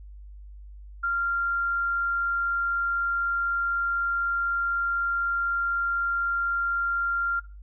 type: tone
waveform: sine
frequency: 1388 Hz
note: F6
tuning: 11 cents flat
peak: -23 dBFS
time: 1.03-7.4 s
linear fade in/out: 10 ms
effects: noise-tail reverb RT60 0.3 s tail -20 dB re dry + added 50 Hz sine -41 dBFS peak until 7.62 s